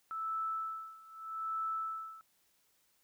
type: tone with tremolo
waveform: sine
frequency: 1315 Hz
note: E6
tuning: 5 cents flat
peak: -33 dBFS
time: 0.11-2.21 s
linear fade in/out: 0 ms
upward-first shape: sine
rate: 0.81 Hz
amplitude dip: 90%
effects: white hiss -73 dBFS RMS until 3.03 s